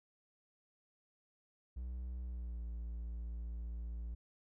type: tone with pitch glide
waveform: triangle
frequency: 61.74 to 57.61 Hz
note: B1 to A#1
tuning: 0 to -20 cents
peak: -38 dBFS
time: 1.76-4.15 s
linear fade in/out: 10 ms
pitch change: -120 cents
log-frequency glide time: 2.22-2.64 s
effects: none